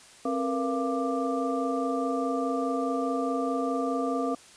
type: tone cluster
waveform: sine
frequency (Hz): 266.7 / 455.1 / 479.9 / 686 / 1182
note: C4 / A#4 / B4 / F5 / D6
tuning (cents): +33 / -42 / -50 / -31 / +11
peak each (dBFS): -29 / -37 / -32 / -32 / -34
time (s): 0.25-4.35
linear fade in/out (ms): 5
effects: white hiss -52 dBFS RMS until 4.56 s + resampled to 22050 Hz